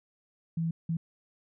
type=tone bursts at uneven times; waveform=sine; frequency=164.81 Hz; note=E3; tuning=in tune; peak=-27 dBFS; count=2; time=0.57-0.71 / 0.89-0.97 s; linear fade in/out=5 ms; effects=none